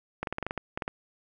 clicks, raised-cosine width 0.5 ms, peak -16 dBFS, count 11, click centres 0.23 / 0.272 / 0.326 / 0.384 / 0.427 / 0.466 / 0.509 / 0.577 / 0.775 / 0.822 / 0.879 s, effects none

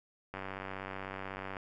click train, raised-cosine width 0.5 ms, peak -25 dBFS, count 119, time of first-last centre 0.34-1.568 s, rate 96.1 Hz, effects none

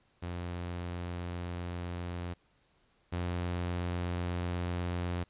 sawtooth tone pair in turn, 87.7 / 88.08 Hz, F2 / F2, +8 / +15 cents, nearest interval unison, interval 7 cents, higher second, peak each -32 / -28 dBFS, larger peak second, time 0.22-2.34 / 3.12-5.24 s, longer neither, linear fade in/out 10 ms, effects pink hiss -70 dBFS RMS until 5.29 s + resampled to 8000 Hz

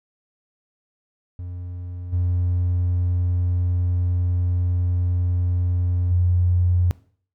triangle tone with level steps, 89 Hz, F2, 33 cents sharp, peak -27 / -15 / -11 dBFS, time 1.39-6.91 s, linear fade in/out 0 ms, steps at 2.12 / 6.1 s, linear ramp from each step 20 ms, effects noise-tail reverb RT60 0.5 s tail -23 dB re dry + tanh soft clip ceiling -13 dBFS

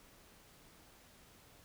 silence, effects pink hiss -62 dBFS RMS until 1.64 s

